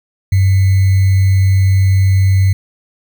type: tone with sample-and-hold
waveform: sine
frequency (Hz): 95.9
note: G2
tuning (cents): -37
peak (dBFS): -7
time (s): 0.32-2.53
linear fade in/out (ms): 5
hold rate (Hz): 2100
effects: none